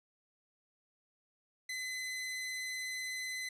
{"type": "tone", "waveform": "sawtooth", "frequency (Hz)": 2027, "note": "B6", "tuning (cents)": 45, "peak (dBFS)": -34, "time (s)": [1.69, 3.49], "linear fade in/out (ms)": 5, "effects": ["low-pass 11000 Hz 12 dB/octave"]}